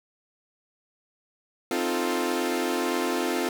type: chord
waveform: sawtooth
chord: F dominant seventh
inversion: second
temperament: equal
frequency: 261.6 / 311.1 / 349.2 / 440 Hz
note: C4 / Eb4 / F4 / A4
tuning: 0 / 0 / 0 / 0 cents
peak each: -26 / -29 / -24 / -28 dBFS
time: 1.71-3.49 s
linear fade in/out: 2 ms
effects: none